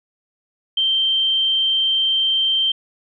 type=tone; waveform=sine; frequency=3136 Hz; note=G7; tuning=in tune; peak=-15 dBFS; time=0.77-2.72 s; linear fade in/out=5 ms; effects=none